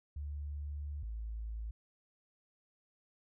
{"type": "tone pair in turn", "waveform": "sine", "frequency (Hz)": [72.8, 54.97], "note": ["D2", "A1"], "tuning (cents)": [-15, -1], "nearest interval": "perfect fourth", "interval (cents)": 486, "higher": "first", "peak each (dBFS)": [-38, -38], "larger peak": "neither", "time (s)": [[0.16, 1.03], [1.03, 1.71]], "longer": "first", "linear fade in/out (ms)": 5, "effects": []}